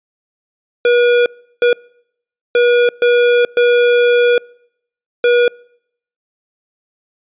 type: tone bursts at uneven times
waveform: square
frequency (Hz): 482.7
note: B4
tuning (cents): -40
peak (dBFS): -9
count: 6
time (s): 0.85-1.26 / 1.62-1.73 / 2.55-2.89 / 3.02-3.45 / 3.57-4.38 / 5.24-5.48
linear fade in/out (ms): 2
effects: noise-tail reverb RT60 0.7 s tail -26 dB re dry + resampled to 8000 Hz